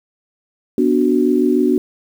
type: chord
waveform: sine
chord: B minor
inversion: none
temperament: equal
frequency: 246.9 / 293.7 / 370 Hz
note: B3 / D4 / F#4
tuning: 0 / 0 / 0 cents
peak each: -16 dBFS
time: 0.78-1.78 s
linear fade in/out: 2 ms
effects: 7-bit